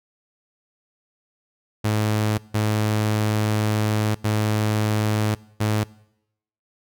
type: tone bursts at uneven times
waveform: sawtooth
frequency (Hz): 107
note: A2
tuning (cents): -48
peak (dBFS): -15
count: 4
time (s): 1.84-2.38 / 2.54-4.15 / 4.24-5.35 / 5.6-5.84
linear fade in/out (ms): 10
effects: noise-tail reverb RT60 0.8 s tail -22 dB re dry